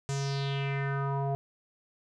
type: tone with low-pass filter sweep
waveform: square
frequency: 138.5 Hz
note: C#3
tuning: 1 cent flat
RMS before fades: -31 dBFS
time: 0.09-1.35 s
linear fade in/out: 0 ms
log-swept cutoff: 7500 to 690 Hz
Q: 3.8
effects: none